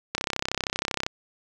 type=click train; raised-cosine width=0.2 ms; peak=-8 dBFS; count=31; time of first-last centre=0.15-1.065 s; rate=32.8 Hz; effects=none